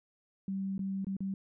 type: tone with dropouts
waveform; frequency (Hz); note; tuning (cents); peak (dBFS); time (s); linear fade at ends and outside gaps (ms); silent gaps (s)
sine; 193.6; G3; -21; -32; 0.48-1.34; 2; 0.78-0.792 / 1.046-1.068 / 1.167-1.205
effects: none